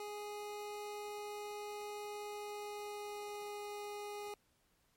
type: tone with pitch glide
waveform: 25% pulse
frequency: 415.3 to 412.9 Hz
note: G#4 to G#4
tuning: 0 to -10 cents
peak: -39 dBFS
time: 0-4.34 s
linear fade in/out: 2 ms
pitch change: -10 cents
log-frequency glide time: 2.25-3.6 s
effects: pink hiss -75 dBFS RMS until 4.96 s + MP3 64 kbps